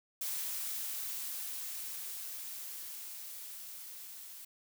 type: noise with level ramp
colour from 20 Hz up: blue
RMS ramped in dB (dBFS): -37 to -49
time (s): 0.21-4.45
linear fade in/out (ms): 5
effects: none